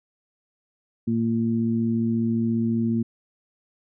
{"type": "harmonic tone", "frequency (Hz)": 114.6, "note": "A#2", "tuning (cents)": -29, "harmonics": [1, 2, 3], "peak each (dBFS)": [-28, -21, -32], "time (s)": [1.07, 3.03], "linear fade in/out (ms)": 10, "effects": []}